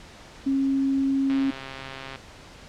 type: tone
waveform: sine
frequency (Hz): 271.5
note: C#4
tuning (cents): -36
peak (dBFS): -20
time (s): 0.46-1.51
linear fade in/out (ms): 10
type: click train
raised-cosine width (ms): 0.3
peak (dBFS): -21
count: 116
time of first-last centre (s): 1.3-2.158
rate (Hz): 134
effects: pink hiss -46 dBFS RMS until 2.68 s + low-pass 6000 Hz 12 dB/octave